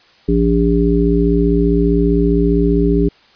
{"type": "harmonic tone", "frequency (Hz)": 57.6, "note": "A#1", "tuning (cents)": -20, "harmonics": [1, 3, 5, 7], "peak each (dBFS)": [-16, -16, -16, -16], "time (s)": [0.28, 3.09], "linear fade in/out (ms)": 10, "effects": ["white hiss -49 dBFS RMS until 3.35 s", "resampled to 11025 Hz"]}